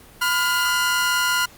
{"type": "tone pair together", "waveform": "sawtooth", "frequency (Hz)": [1005, 1416], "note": ["B5", "F6"], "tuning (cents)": [30, 23], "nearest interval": "tritone", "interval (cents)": 593, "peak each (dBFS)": [-20, -16], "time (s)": [0.21, 1.46], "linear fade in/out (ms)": 10, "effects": ["pink hiss -47 dBFS RMS until 1.57 s", "Opus 32 kbps"]}